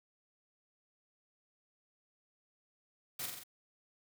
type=noise with echo; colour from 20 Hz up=white; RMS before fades=-40 dBFS; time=3.19-3.26 s; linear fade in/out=5 ms; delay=44 ms; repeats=4; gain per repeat=-3 dB; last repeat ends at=3.436 s; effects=none